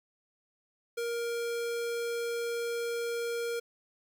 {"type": "tone", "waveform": "square", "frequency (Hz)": 469.2, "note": "A#4", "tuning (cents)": 11, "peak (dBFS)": -32, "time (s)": [0.97, 3.6], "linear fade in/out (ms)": 10, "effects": ["11-bit"]}